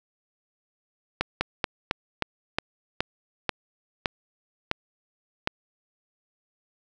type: slowing click train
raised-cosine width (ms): 0.3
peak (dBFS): -7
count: 11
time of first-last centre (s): 1.21-5.474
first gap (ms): 200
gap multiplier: 1.16
effects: none